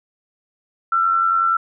sine tone with amplitude modulation, 1348 Hz, E6, 38 cents sharp, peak -12 dBFS, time 0.92-1.57 s, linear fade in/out 5 ms, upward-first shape sine, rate 90.5 Hz, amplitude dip 50%, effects none

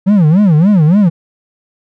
triangle tone with vibrato, 178 Hz, F3, 33 cents sharp, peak -3 dBFS, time 0.06-1.1 s, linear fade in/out 20 ms, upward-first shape sine, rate 3.5 Hz, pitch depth 300 cents each way, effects none

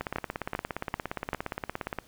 two click trains, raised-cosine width 0.5 ms, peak -16 / -14 dBFS, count 35 / 4, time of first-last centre 0.01-1.987 / 0.16-1.332 s, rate 17.2 / 2.56 Hz, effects pink hiss -58 dBFS RMS until 2.07 s

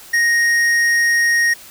sine tone with tanh clipping, 1868 Hz, A#6, 3 cents sharp, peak -14 dBFS, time 0.13-1.54 s, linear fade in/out 10 ms, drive 12 dB, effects white hiss -40 dBFS RMS until 1.7 s

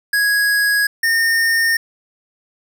square tone pair in turn, 1661.2 / 1826.2 Hz, G#6 / A#6, 0 / -36 cents, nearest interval major second, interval 164 cents, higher second, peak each -14 dBFS, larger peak neither, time 0.13-0.87 / 1.03-1.77 s, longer neither, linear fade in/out 5 ms, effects none

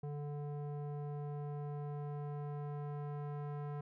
square tone with low-pass filter sweep, 146 Hz, D3, 10 cents flat, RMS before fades -42 dBFS, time 0.03-3.81 s, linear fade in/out 5 ms, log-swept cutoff 650 to 1100 Hz, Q 1.2, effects none

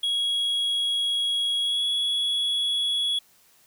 triangle tone with pitch glide, 3319 to 3365 Hz, G#7 to G#7, -2 to +22 cents, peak -21 dBFS, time 0.03-3.19 s, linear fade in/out 5 ms, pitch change +24 cents, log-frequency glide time 1.61-1.84 s, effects white hiss -59 dBFS RMS until 3.66 s

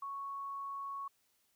sine tone, 1108.7 Hz, C#6, in tune, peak -39 dBFS, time 0.02-1.08 s, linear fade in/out 5 ms, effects white hiss -75 dBFS RMS until 1.55 s

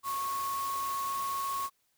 sine tone in noise, 1100 Hz, C#6, 14 cents flat, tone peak -31 dBFS, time 0.03-1.7 s, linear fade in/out 50 ms, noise white, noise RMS -42 dBFS, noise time 0.03-1.7 s, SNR +8 dB, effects white hiss -74 dBFS RMS until 1.97 s

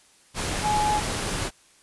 sine tone in noise, 843 Hz, G#5, 26 cents sharp, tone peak -21 dBFS, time 0.62-1.02 s, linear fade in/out 50 ms, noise pink, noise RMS -28 dBFS, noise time 0.34-1.51 s, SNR +4 dB, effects white hiss -57 dBFS RMS until 1.82 s + resampled to 24000 Hz

